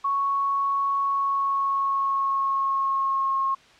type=tone with pitch glide; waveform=sine; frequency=1108.7 to 1080.9 Hz; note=C#6 to C#6; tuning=0 to -44 cents; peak=-21 dBFS; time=0.04-3.55 s; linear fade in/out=10 ms; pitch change=-44 cents; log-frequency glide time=1-3.4 s; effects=white hiss -53 dBFS RMS until 3.79 s + low-pass 4000 Hz 12 dB/octave